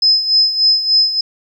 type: tone with tremolo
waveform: sine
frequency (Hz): 5100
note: D#8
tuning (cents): +42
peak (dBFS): -7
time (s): 0.02-1.21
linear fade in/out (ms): 5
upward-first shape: sine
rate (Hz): 3.4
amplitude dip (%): 70
effects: 8-bit